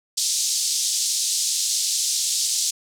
white band-pass noise, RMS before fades -23 dBFS, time 0.17-2.71 s, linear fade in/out 10 ms, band 4100 to 8200 Hz, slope 24 dB/octave, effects none

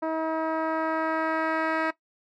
10% pulse tone with low-pass filter sweep, 319.7 Hz, D#4, 47 cents sharp, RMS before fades -27 dBFS, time 0.02-1.91 s, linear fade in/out 10 ms, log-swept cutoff 830 to 2300 Hz, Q 0.98, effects noise-tail reverb RT60 0.1 s tail -17 dB re dry

